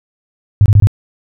sine tone bursts, 102.7 Hz, G#2, 19 cents flat, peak -3 dBFS, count 4, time 0.61-0.871 s, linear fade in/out 0 ms, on 48 ms, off 23 ms, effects none

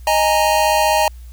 square chord, D# suspended fourth, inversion none, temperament equal with one note detuned, 622.3 / 830.6 / 925.9 Hz, D#5 / G#5 / A#5, 0 / 0 / -12 cents, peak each -18 dBFS, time 0.07-1.08 s, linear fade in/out 2 ms, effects added 60 Hz sine -33 dBFS peak until 1.32 s + white hiss -53 dBFS RMS until 1.32 s

